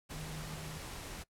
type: tone in noise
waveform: sine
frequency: 155.56 Hz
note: D#3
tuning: in tune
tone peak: -44 dBFS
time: 0.12-0.79 s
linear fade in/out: 20 ms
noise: pink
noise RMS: -45 dBFS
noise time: 0.09-1.24 s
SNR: -2 dB
effects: noise-tail reverb RT60 0.1 s tail -21 dB re dry + low-pass 12000 Hz 12 dB/octave